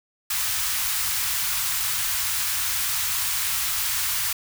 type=band-stop noise; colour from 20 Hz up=white; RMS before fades=-25 dBFS; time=0.3-4.33 s; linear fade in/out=5 ms; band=120 to 960 Hz; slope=24 dB/octave; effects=none